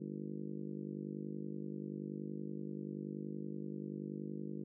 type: harmonic tone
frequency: 50.5 Hz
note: G#1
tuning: 48 cents flat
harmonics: 3 / 4 / 5 / 6 / 7 / 8 / 9 / 10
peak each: -47 / -44 / -52 / -48 / -48 / -59 / -55 / -61 dBFS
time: 0-4.64 s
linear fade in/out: 10 ms
effects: none